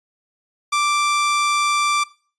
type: tone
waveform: sawtooth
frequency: 1174.7 Hz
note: D6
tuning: in tune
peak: -13 dBFS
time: 0.72-2.04 s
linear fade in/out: 10 ms
effects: noise-tail reverb RT60 0.4 s tail -20 dB re dry + resampled to 22050 Hz